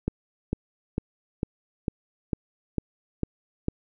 click train, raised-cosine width 3 ms, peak -12 dBFS, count 9, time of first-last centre 0.08-3.684 s, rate 2.22 Hz, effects none

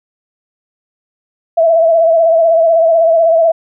sine tone with vibrato, 659.3 Hz, E5, in tune, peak -6 dBFS, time 1.57-3.52 s, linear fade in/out 10 ms, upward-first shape sine, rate 16 Hz, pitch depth 49 cents each way, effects none

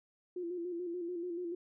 sine tone with vibrato, 349.2 Hz, F4, in tune, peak -36 dBFS, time 0.36-1.55 s, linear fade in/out 5 ms, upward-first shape square, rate 6.9 Hz, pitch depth 49 cents each way, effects none

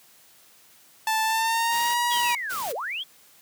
sawtooth tone with pitch glide, 880 to 959.6 Hz, A5 to A#5, 0 to +50 cents, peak -18 dBFS, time 1.07-2.35 s, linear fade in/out 2 ms, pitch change +150 cents, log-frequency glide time 1.24-1.98 s
white noise bursts, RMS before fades -35 dBFS, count 3, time 1.71-2.73 s, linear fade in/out 20 ms, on 240 ms, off 150 ms
sine linear two-way sweep, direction down then up, 3433 to 420 to 3433 Hz, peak -28 dBFS, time 2.1-3.04 s, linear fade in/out 20 ms, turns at 2.74 s
effects white hiss -55 dBFS RMS until 3.41 s + high-pass 100 Hz 12 dB/octave

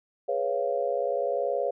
sine chord, C# dominant seventh, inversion second, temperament equal with one note detuned, 415.3 / 493.9 / 554.4 / 692 Hz, G#4 / B4 / C#5 / E#5, 0 / 0 / 0 / -16 cents, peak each -33 / -30 / -28 / -32 dBFS, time 0.28-1.71 s, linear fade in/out 10 ms, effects none

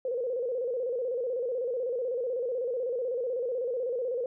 sine tone with vibrato, 493.9 Hz, B4, in tune, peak -28 dBFS, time 0.05-4.26 s, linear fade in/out 2 ms, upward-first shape square, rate 16 Hz, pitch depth 84 cents each way, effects none

